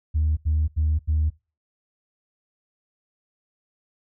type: tone bursts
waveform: sine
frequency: 77.2 Hz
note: D#2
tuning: 13 cents flat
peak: -17 dBFS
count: 4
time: 0.14-1.303 s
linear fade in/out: 20 ms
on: 230 ms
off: 81 ms
effects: noise-tail reverb RT60 0.3 s tail -23 dB re dry + tanh soft clip ceiling -15 dBFS